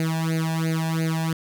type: tone with flanger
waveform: sawtooth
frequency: 161.8 Hz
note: E3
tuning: 32 cents flat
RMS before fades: -24 dBFS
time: 0-1.33 s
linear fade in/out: 2 ms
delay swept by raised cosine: 0.45 to 1.19 ms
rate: 2.9 Hz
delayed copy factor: +0.95
effects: none